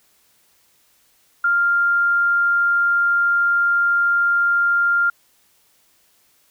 sine tone, 1396.9 Hz, F6, in tune, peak -14 dBFS, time 1.44-5.1 s, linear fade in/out 5 ms, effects white hiss -59 dBFS RMS until 6.5 s

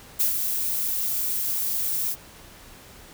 violet noise with ADSR envelope, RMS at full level -20 dBFS, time 0.19-2.16 s, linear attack 15 ms, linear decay 120 ms, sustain -6 dB, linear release 47 ms, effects pink hiss -47 dBFS RMS until 3.13 s

